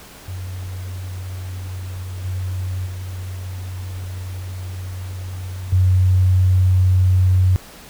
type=tone with level steps; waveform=sine; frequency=92.5 Hz; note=F#2; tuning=in tune; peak=-26 / -21 / -26 / -11 dBFS; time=0.28-7.56 s; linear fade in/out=0 ms; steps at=2.24 / 2.86 / 5.72 s; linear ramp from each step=10 ms; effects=pink hiss -41 dBFS RMS until 7.89 s